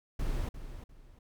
brown noise with echo, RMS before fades -32 dBFS, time 0.19-0.49 s, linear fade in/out 5 ms, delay 350 ms, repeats 2, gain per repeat -11 dB, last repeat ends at 1.19 s, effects none

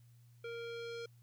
square tone with low-pass filter sweep, 466.2 Hz, A#4, in tune, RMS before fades -44 dBFS, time 0.44-1.06 s, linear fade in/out 5 ms, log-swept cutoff 2700 to 4900 Hz, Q 1.6, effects added 119 Hz sine -59 dBFS peak until 1.22 s + white hiss -75 dBFS RMS until 1.22 s

